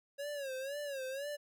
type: tone with vibrato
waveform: square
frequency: 552 Hz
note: C#5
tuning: 7 cents flat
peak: -39 dBFS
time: 0.18-1.37 s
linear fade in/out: 20 ms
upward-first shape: sine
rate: 2 Hz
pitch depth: 110 cents each way
effects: none